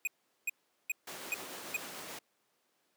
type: tone bursts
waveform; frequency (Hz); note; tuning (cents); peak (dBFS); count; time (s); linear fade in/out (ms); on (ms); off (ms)
square; 2489; D#7; 0; -31; 5; 0.05-1.765; 2; 23; 400
type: noise with tremolo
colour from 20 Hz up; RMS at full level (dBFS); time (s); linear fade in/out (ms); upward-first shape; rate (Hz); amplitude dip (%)
pink; -42; 1.07-2.19; 5; triangle; 6.8; 25
effects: pink hiss -75 dBFS RMS until 2.96 s + high-pass 300 Hz 12 dB/octave